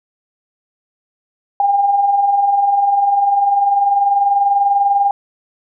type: tone pair together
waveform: sine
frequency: 784 / 804.2 Hz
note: G5 / G5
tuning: 0 / +44 cents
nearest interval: unison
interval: 44 cents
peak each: -21 / -11 dBFS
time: 1.6-5.11 s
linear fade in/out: 2 ms
effects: none